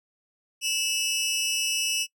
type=tone pair together; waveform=20% pulse; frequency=2637 / 2916 Hz; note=E7 / F#7; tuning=0 / -26 cents; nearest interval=major second; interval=174 cents; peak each=-23 / -22 dBFS; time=0.61-2.07 s; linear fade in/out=50 ms; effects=noise-tail reverb RT60 0.1 s tail -23 dB re dry